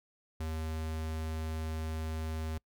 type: tone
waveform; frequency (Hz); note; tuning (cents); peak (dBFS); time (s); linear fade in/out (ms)
square; 79.4; D#2; +36; -35; 0.4-2.58; 5
effects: noise-tail reverb RT60 0.1 s tail -26 dB re dry